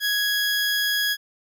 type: tone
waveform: 20% pulse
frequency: 1664 Hz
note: G#6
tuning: 3 cents sharp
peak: -16 dBFS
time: 0-1.17 s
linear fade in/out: 50 ms
effects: none